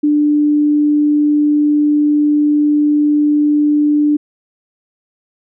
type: tone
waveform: sine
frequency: 296.3 Hz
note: D4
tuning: 15 cents sharp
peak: -9 dBFS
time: 0.03-4.17 s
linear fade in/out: 10 ms
effects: none

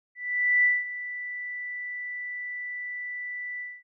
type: tone with ADSR envelope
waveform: sine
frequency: 1975.5 Hz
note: B6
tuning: in tune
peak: -17 dBFS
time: 0.15-3.83 s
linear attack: 490 ms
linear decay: 200 ms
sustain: -15 dB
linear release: 230 ms
effects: none

